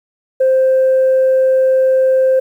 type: tone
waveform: sine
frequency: 523.3 Hz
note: C5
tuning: in tune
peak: -7 dBFS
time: 0.4-2.4 s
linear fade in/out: 10 ms
effects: tanh soft clip ceiling -6 dBFS + 8-bit